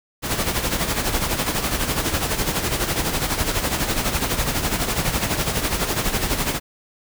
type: noise with tremolo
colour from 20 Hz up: pink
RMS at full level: -20 dBFS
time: 0.22-6.6 s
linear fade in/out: 50 ms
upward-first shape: sine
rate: 12 Hz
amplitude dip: 60%
effects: none